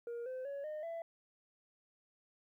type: tone with pitch steps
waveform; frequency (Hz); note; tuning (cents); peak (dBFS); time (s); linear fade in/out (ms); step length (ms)
sine; 471.7 / 514.4 / 560.9 / 611.7 / 667.1; A#4 / C5 / C#5 / D#5 / E5; +20 / -30 / +20 / -30 / +20; -37; 0.07-1.02; 2; 190
effects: tanh soft clip ceiling -39 dBFS + 13-bit